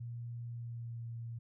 sine tone with pitch glide, 118.5 to 116.26 Hz, A#2 to A#2, +29 to -4 cents, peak -40 dBFS, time 0-1.39 s, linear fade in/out 10 ms, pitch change -33 cents, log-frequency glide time 0.47-1.08 s, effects none

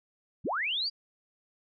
sine linear sweep, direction up, 71.8 to 4864 Hz, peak -28 dBFS, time 0.44-0.9 s, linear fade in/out 20 ms, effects none

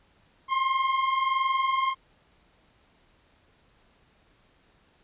40% pulse tone pair together, 1045.6 / 1067 Hz, C6 / C6, -1 / +34 cents, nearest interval unison, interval 35 cents, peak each -29 / -23 dBFS, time 0.48-1.95 s, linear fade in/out 50 ms, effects pink hiss -63 dBFS RMS until 5.03 s + resampled to 8000 Hz

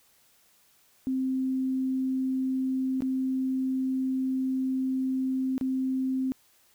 sine tone with dropouts, 261.6 Hz, C4, in tune, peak -25 dBFS, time 1.07-6.32 s, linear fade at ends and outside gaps 0 ms, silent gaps 3.006-3.021 / 5.58-5.611 s, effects white hiss -63 dBFS RMS until 6.74 s

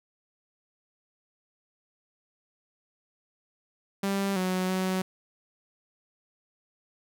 sawtooth tone with pitch steps, 197 / 184.8 / 186.9 Hz, G3 / F#3 / F#3, +9 / -2 / +18 cents, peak -22 dBFS, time 4.03-5.02 s, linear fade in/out 5 ms, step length 330 ms, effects none

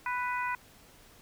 harmonic tone, 494.9 Hz, B4, 4 cents sharp, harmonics 2 / 3 / 4 / 5, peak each -32 / -36 / -38 / -40 dBFS, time 0.06-0.55 s, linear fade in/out 2 ms, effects pink hiss -57 dBFS RMS until 1.21 s

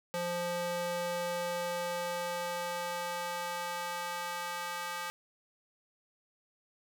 square tone with high-pass filter sweep, 174.61 Hz, F3, in tune, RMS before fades -36 dBFS, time 0.14-5.1 s, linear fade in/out 0 ms, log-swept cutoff 390 to 1100 Hz, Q 1.4, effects none

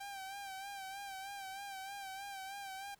sawtooth tone with vibrato, 784 Hz, G5, in tune, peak -40 dBFS, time 0-2.95 s, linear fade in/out 10 ms, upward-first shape sine, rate 3.2 Hz, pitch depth 48 cents each way, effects pink hiss -70 dBFS RMS until 2.99 s

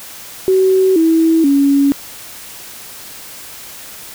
sine tone with pitch steps, 377.9 / 325.2 / 279.9 Hz, F#4 / E4 / C#4, +37 / -23 / +17 cents, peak -8 dBFS, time 0.48-1.92 s, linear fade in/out 0 ms, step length 480 ms, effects white hiss -33 dBFS RMS until 4.14 s

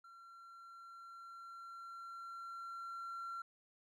triangle tone with level ramp, 1365 Hz, F6, 40 cents flat, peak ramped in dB -54 to -39 dBFS, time 0.04-3.42 s, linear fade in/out 5 ms, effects tanh soft clip ceiling -37 dBFS

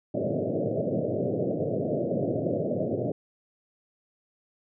white band-pass noise, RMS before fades -28 dBFS, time 0.14-3.12 s, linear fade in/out 5 ms, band 100 to 650 Hz, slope 96 dB/octave, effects none

